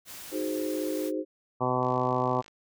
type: noise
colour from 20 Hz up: white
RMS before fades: -43 dBFS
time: 0.05-1.12 s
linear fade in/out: 50 ms
type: chord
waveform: sine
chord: Ab dominant seventh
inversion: second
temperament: equal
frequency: 311.1 / 370 / 415.3 / 523.3 Hz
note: Eb4 / Gb4 / Ab4 / C5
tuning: 0 / 0 / 0 / 0 cents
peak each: -31 / -35 / -36 / -34 dBFS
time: 0.31-1.25 s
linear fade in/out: 50 ms
type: harmonic tone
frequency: 126.5 Hz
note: B2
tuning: 42 cents sharp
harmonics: 1 / 2 / 3 / 4 / 5 / 6 / 7 / 8 / 9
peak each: -33 / -33 / -33 / -33 / -33 / -33 / -33 / -33 / -33 dBFS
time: 1.6-2.42 s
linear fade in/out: 20 ms
type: click train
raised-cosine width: 0.2 ms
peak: -34 dBFS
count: 36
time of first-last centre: 1.83-2.481 s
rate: 53.8 Hz
effects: none